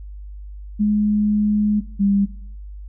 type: tone pair in turn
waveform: sine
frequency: 209.5 / 199.55 Hz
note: G#3 / G3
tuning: +15 / +31 cents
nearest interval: minor second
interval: 84 cents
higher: first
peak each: -14 dBFS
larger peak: neither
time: 0.79-1.81 / 1.99-2.26 s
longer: first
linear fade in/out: 20 ms
effects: noise-tail reverb RT60 0.6 s tail -18 dB re dry + added 50 Hz sine -32 dBFS peak until 2.88 s